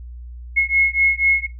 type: beating tone pair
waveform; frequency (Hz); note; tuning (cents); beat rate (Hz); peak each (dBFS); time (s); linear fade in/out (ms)
sine; 2170 / 2174.1; C#7 / C#7; -37 / -34; 4.1; -17; 0.56-1.47; 20
effects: noise-tail reverb RT60 0.2 s tail -17 dB re dry + added 60 Hz sine -32 dBFS peak until 1.59 s